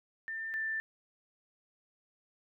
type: tone pair in turn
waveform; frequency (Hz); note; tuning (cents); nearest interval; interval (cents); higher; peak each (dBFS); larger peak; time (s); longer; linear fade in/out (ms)
sine; 1793 / 1774.5; A6 / A6; +32 / +14; unison; 18; first; -36 / -32; second; 0.28-0.54 / 0.54-0.8; neither; 0
effects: none